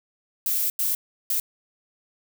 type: noise bursts at uneven times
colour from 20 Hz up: violet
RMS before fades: -24 dBFS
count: 3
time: 0.46-0.7 / 0.79-0.95 / 1.3-1.4 s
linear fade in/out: 2 ms
effects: none